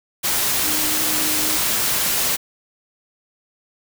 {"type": "tone in noise", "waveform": "sine", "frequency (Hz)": 307.8, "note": "D#4", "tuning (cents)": -19, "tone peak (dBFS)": -30, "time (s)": [0.63, 1.57], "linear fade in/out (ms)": 20, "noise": "white", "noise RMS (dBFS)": -20, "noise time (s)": [0.23, 2.37], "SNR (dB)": -13, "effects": []}